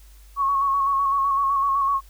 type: tone with vibrato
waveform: sine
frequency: 1105 Hz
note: C#6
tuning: 6 cents flat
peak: -18 dBFS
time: 0.36-2.01 s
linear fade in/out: 50 ms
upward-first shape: square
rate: 7.9 Hz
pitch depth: 29 cents each way
effects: added 50 Hz sine -45 dBFS peak until 2.09 s + white hiss -56 dBFS RMS until 2.09 s